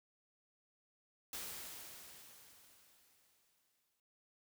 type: noise with exponential decay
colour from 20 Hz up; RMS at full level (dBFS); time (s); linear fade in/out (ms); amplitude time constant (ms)
white; -44; 1.33-4; 2; 580
effects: none